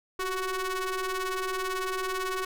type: ring-modulated tone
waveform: sawtooth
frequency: 370 Hz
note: F#4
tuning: in tune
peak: -22 dBFS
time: 0.19-2.45 s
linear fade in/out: 5 ms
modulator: 749 Hz
effects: none